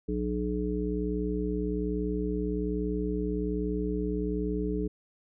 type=harmonic tone; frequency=60.6 Hz; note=B1; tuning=32 cents flat; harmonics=1 / 3 / 5 / 7; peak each=-33 / -33 / -33 / -33 dBFS; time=0.08-4.88 s; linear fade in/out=10 ms; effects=none